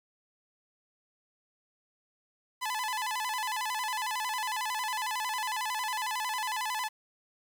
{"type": "tone with vibrato", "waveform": "sawtooth", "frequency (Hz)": 932.3, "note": "A#5", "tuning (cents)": 0, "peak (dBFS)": -27, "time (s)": [2.61, 6.89], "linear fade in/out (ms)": 20, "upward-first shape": "square", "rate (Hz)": 11, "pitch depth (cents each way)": 130, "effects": ["10-bit"]}